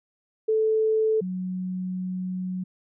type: tone pair in turn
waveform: sine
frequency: 438 / 184.16 Hz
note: A4 / F#3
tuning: -8 / -8 cents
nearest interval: octave + minor third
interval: 1500 cents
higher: first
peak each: -19 / -27 dBFS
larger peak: first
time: 0.48-1.21 / 1.21-2.64 s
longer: second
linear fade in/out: 10 ms
effects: none